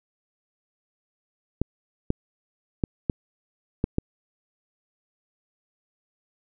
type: clicks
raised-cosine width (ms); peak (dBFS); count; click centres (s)
3; -9; 6; 1.616 / 2.104 / 2.838 / 3.098 / 3.841 / 3.984
effects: none